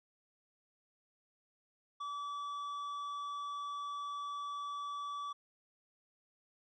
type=tone with tanh clipping; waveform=sine; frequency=1151 Hz; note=D6; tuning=35 cents flat; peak=-40 dBFS; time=2-5.33 s; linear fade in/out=10 ms; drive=8 dB; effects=none